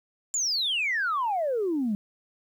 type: exponential sweep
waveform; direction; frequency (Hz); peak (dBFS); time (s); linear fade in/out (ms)
sine; down; 7300 to 197.2; -23; 0.34-1.95; 0
effects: tanh soft clip ceiling -20 dBFS + 10-bit